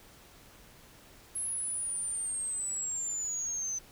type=exponential sweep; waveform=sine; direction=down; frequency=10820 to 6100 Hz; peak=-31 dBFS; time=1.35-3.79 s; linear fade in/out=10 ms; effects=tanh soft clip ceiling -27 dBFS + pink hiss -56 dBFS RMS until 3.91 s